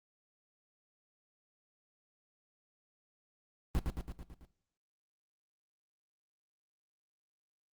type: noise with echo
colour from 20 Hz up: brown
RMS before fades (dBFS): -29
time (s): 3.75-3.79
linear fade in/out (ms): 0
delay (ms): 110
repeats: 6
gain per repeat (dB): -4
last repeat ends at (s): 4.45
effects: noise-tail reverb RT60 0.6 s tail -18 dB re dry + Opus 24 kbps